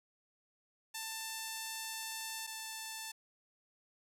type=tone pair in turn; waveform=5% pulse; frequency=889 / 884.6 Hz; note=A5 / A5; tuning=+18 / +9 cents; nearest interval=unison; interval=9 cents; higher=first; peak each=-28 / -30 dBFS; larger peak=first; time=0.94-2.47 / 2.47-3.12 s; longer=first; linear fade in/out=10 ms; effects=none